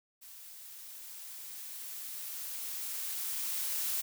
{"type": "noise with level ramp", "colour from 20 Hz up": "blue", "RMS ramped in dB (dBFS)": [-51, -33], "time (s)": [0.21, 4.02], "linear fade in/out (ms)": 20, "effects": []}